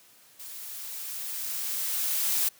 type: noise with level ramp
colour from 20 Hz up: blue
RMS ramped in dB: -42 to -25 dBFS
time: 0.39-2.49 s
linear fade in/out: 10 ms
effects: white hiss -57 dBFS RMS until 2.59 s + high-pass 80 Hz 12 dB/octave